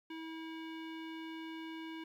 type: tone with low-pass filter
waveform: square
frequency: 322.9 Hz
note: E4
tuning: 36 cents flat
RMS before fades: -45 dBFS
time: 0.1-2.04 s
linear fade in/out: 5 ms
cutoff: 2900 Hz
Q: 2.3
effects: 12-bit